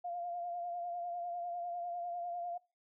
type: tone with vibrato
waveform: sine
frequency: 698.5 Hz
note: F5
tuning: in tune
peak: -37 dBFS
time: 0.04-2.58 s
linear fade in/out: 10 ms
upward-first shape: sine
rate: 10 Hz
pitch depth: 33 cents each way
effects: noise-tail reverb RT60 0.3 s tail -23 dB re dry